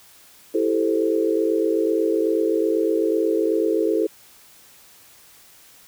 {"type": "chord", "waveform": "sine", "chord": "A minor seventh", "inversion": "second", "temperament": "equal", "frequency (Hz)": [329.6, 392, 440, 523.3], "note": ["E4", "G4", "A4", "C5"], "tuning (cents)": [0, 0, 0, 0], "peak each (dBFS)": [-22, -25, -21, -27], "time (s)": [0.54, 4.07], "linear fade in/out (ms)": 10, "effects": ["white hiss -50 dBFS RMS until 5.87 s"]}